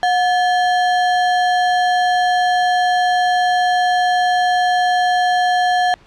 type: tone with sample-and-hold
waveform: sine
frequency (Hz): 725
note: F#5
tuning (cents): -35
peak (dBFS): -12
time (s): 0.03-5.94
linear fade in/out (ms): 0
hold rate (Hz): 2450
effects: pink hiss -49 dBFS RMS until 6.06 s + low-pass 4000 Hz 12 dB/octave